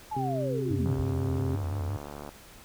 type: linear sweep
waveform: sine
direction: down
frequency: 880 to 36.55 Hz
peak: -30 dBFS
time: 0.11-1.02 s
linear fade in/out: 10 ms
type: harmonic tone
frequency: 132.3 Hz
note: C3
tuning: 20 cents sharp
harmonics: 1 / 2 / 3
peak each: -31 / -34 / -36 dBFS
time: 0.16-1.56 s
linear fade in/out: 5 ms
type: tone with vibrato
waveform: triangle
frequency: 92.5 Hz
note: F#2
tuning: in tune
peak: -27 dBFS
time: 0.7-1.97 s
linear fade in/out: 10 ms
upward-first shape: square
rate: 5.9 Hz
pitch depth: 110 cents each way
type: click train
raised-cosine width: 1 ms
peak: -26 dBFS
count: 105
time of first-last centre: 0.86-2.291 s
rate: 72.7 Hz
effects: pink hiss -51 dBFS RMS until 2.64 s